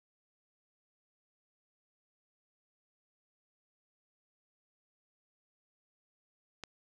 click, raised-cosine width 0.2 ms, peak -24 dBFS, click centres 6.637 s, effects none

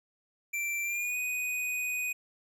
square tone with pitch glide, 2349 to 2489 Hz, D7 to D#7, 0 to 0 cents, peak -31 dBFS, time 0.53-2.13 s, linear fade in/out 10 ms, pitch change +100 cents, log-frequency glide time 0.83-1.17 s, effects none

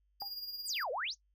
square tone with tremolo, 4835 Hz, D8, 50 cents sharp, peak -38 dBFS, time 0.2-0.84 s, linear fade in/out 10 ms, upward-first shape sine, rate 18 Hz, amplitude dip 55%
sine tone with exponential decay, 807 Hz, G#5, 50 cents flat, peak -36 dBFS, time 0.22-0.31 s, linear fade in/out 0 ms, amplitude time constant 18 ms
sine exponential two-way sweep, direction down then up, 11300 to 466.2 to 7010 Hz, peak -34 dBFS, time 0.65-1.15 s, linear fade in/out 50 ms, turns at 0.91 s
effects noise-tail reverb RT60 0.1 s tail -17 dB re dry + added 50 Hz sine -70 dBFS peak until 1.34 s

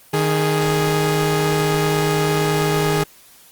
sawtooth tone pair together, 154.76 / 415.3 Hz, D#3 / G#4, -9 / 0 cents, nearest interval octave + perfect fourth, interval 1709 cents, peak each -15 dBFS, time 0.13-3.04 s, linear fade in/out 10 ms, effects white hiss -48 dBFS RMS until 3.51 s + Opus 24 kbps

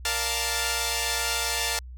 5% pulse chord, Bb major seventh, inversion none, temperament equal, 466.2 / 587.3 / 698.5 / 880 Hz, Bb4 / D5 / F5 / A5, 0 / 0 / 0 / 0 cents, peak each -20 / -23 / -19 / -17 dBFS, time 0.05-1.79 s, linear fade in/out 2 ms, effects added 62 Hz sine -38 dBFS peak until 1.97 s

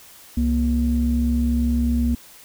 sine tone pair together, 66.7 / 237.2 Hz, C2 / A#3, +34 / +30 cents, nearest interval octave + minor seventh, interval 2196 cents, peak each -19 dBFS, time 0.37-2.15 s, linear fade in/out 5 ms, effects tanh soft clip ceiling -10 dBFS + white hiss -46 dBFS RMS until 2.44 s

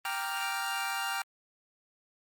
25% pulse chord, G minor seventh, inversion none, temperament equal, 784 / 932.3 / 1174.7 / 1396.9 Hz, G5 / Bb5 / D6 / F6, 0 / 0 / 0 / 0 cents, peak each -32 / -35 / -37 / -32 dBFS, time 0.05-1.22 s, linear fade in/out 2 ms, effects Opus 32 kbps

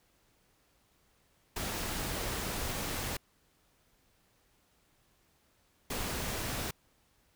pink noise bursts at uneven times, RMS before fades -36 dBFS, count 2, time 1.56-3.17 / 5.9-6.71 s, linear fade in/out 5 ms, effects pink hiss -70 dBFS RMS until 7.35 s

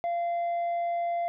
sine tone with tanh clipping, 689 Hz, F5, 24 cents flat, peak -27 dBFS, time 0.04-1.28 s, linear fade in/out 0 ms, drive 3 dB, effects none

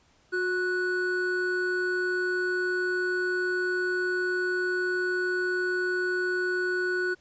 triangle tone pair together, 363.3 / 1476.9 Hz, F#4 / F#6, -32 / -4 cents, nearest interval 2 octaves, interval 2428 cents, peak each -26 dBFS, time 0.32-7.15 s, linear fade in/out 20 ms, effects pink hiss -63 dBFS RMS until 7.2 s + resampled to 16000 Hz

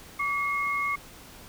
sine tone pair together, 1146.2 / 2160 Hz, D6 / C#7, -42 / -45 cents, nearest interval major seventh, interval 1097 cents, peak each -28 dBFS, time 0.19-0.96 s, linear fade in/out 10 ms, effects pink hiss -48 dBFS RMS until 1.48 s

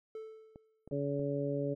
triangle tone with exponential decay, 439.5 Hz, A4, 2 cents flat, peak -37 dBFS, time 0.15-0.89 s, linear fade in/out 2 ms, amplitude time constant 160 ms
clicks, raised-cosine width 2 ms, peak -35 dBFS, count 4, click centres 0.559 / 0.876 / 0.913 / 1.195 s
harmonic tone, 141.9 Hz, C#3, 41 cents sharp, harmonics 1 / 2 / 3 / 4, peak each -37 / -37 / -37 / -37 dBFS, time 0.91-1.75 s, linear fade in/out 20 ms
effects none

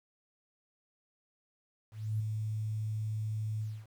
sine tone with ADSR envelope, 108.3 Hz, A2, 27 cents flat, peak -28 dBFS, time 1.91-3.87 s, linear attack 290 ms, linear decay 4 ms, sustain -4 dB, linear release 260 ms, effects 10-bit

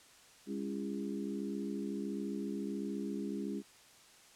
harmonic tone with a mistuned harmonic, 67.8 Hz, C#2, 38 cents flat, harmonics 3 / 4 / 5 / 6, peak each -39 / -41 / -43 / -45 dBFS, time 0.46-3.63 s, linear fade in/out 50 ms, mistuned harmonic 4, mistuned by +40 cents, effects white hiss -60 dBFS RMS until 4.35 s + low-pass 9000 Hz 12 dB/octave

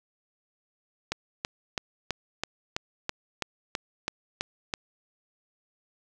click train, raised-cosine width 0.2 ms, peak -11 dBFS, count 12, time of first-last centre 1.12-4.738 s, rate 3.04 Hz, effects none

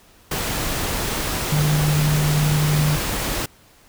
sine tone in noise, 150 Hz, D3, 37 cents sharp, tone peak -16 dBFS, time 1.52-2.96 s, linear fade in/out 5 ms, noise pink, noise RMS -24 dBFS, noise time 0.31-3.46 s, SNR +5 dB, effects pink hiss -52 dBFS RMS until 3.88 s

